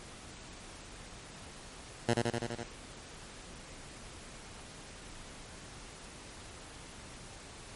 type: tone with echo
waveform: 10% pulse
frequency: 117.7 Hz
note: A#2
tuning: 17 cents sharp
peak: -17 dBFS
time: 2.08-2.14 s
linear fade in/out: 10 ms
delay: 83 ms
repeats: 6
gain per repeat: -2 dB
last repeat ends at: 2.638 s
effects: pink hiss -49 dBFS RMS until 7.75 s + MP3 48 kbps